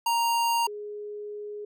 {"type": "tone pair in turn", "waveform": ["square", "sine"], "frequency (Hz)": [932.3, 416.4], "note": ["A#5", "G#4"], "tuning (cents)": [0, 5], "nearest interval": "octave + major second", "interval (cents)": 1395, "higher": "first", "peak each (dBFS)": [-23, -34], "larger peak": "first", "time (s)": [[0.06, 0.67], [0.67, 1.65]], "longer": "second", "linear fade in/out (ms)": 5, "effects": []}